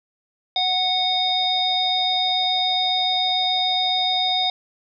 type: harmonic tone with a mistuned harmonic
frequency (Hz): 737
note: F#5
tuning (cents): -7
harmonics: 1 / 3 / 5 / 7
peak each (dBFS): -23 / -32 / -20 / -30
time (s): 0.56-4.5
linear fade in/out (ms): 2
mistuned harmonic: 7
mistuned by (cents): -60
effects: none